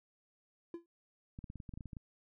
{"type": "tone with exponential decay", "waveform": "triangle", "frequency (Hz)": 340, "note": "F4", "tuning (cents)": -46, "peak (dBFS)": -35, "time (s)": [0.74, 0.86], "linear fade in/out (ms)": 2, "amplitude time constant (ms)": 25}
{"type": "clicks", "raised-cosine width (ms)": 5, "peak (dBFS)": -33, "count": 12, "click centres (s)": [1.389, 1.442, 1.501, 1.557, 1.602, 1.692, 1.738, 1.775, 1.808, 1.857, 1.932, 1.968]}
{"effects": []}